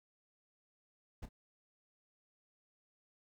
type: noise with echo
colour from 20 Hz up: brown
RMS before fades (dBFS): -43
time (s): 1.22-1.26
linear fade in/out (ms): 10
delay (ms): 31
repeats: 1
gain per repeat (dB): -13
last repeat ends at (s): 1.291
effects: none